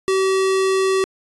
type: tone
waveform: square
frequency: 382.2 Hz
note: G4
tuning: 44 cents flat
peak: -16 dBFS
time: 0.08-1.04 s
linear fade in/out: 0 ms
effects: resampled to 24000 Hz